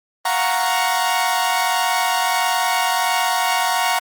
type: chord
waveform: sawtooth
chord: Gb major seventh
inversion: third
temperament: equal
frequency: 698.5 / 740 / 932.3 / 1108.7 Hz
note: F5 / Gb5 / Bb5 / Db6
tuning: 0 / 0 / 0 / 0 cents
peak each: -21 / -18 / -17 / -21 dBFS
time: 0.25-3.99 s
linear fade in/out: 5 ms
effects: Opus 32 kbps